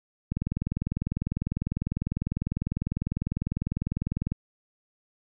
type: click train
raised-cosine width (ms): 5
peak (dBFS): -15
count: 81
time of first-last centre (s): 0.32-4.32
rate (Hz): 20
effects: none